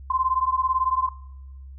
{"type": "beating tone pair", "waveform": "sine", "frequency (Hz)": [1032, 1050], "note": ["C6", "C6"], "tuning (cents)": [-24, 6], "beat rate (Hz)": 18, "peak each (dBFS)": -23, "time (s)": [0.1, 1.09], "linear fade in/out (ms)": 5, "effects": ["noise-tail reverb RT60 0.9 s tail -19 dB re dry", "added 67 Hz sine -38 dBFS peak until 1.78 s"]}